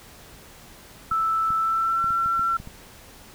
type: tone with pitch glide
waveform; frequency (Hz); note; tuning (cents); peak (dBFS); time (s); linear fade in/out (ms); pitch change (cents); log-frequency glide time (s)
sine; 1318.5 to 1353.2; E6 to E6; 0 to +45; -20; 1.11-2.57; 5; +45; 1.57-2.06
type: clicks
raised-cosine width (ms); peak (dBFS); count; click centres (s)
5; -26; 8; 1.117 / 1.505 / 2.043 / 2.106 / 2.26 / 2.394 / 2.601 / 2.674
effects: pink hiss -47 dBFS RMS until 3.34 s